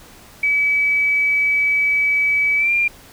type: tone with pitch glide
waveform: sine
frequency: 2288 to 2391 Hz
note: D7 to D7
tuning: -46 to +30 cents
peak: -14 dBFS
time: 0.43-2.88 s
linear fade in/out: 5 ms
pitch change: +76 cents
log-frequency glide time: 2.57-2.72 s
effects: pink hiss -44 dBFS RMS until 3.12 s